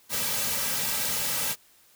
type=noise with comb filter; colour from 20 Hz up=white; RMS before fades=-28 dBFS; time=0.09-1.56 s; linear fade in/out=50 ms; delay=2.8 ms; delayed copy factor=-0.85; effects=white hiss -59 dBFS RMS until 1.95 s